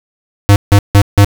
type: tone bursts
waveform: square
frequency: 101.1 Hz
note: G#2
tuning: 46 cents flat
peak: -3 dBFS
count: 4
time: 0.49-1.246 s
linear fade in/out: 0 ms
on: 69 ms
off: 160 ms
effects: none